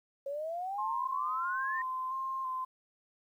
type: exponential sweep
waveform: sine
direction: up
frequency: 545 to 1864.7 Hz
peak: -34 dBFS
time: 0.26-1.82 s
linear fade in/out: 5 ms
type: tone with vibrato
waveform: sine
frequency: 1046.5 Hz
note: C6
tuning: in tune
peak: -33 dBFS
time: 0.78-2.65 s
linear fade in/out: 10 ms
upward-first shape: square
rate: 1.5 Hz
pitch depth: 21 cents each way
effects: 11-bit